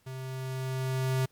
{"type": "tone with level ramp", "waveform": "square", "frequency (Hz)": 130.81, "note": "C3", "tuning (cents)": 0, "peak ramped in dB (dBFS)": [-38, -25], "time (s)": [0.06, 1.26], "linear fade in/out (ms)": 10, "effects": ["pink hiss -67 dBFS RMS until 1.31 s", "MP3 96 kbps"]}